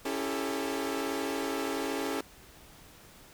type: chord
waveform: sawtooth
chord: A dominant seventh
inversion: first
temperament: equal with one note detuned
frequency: 277.2 / 329.6 / 398.8 / 440 Hz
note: C#4 / E4 / G4 / A4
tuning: 0 / 0 / +30 / 0 cents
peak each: -31 / -34 / -33 / -33 dBFS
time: 0.05-2.21 s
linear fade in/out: 5 ms
effects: pink hiss -54 dBFS RMS until 3.33 s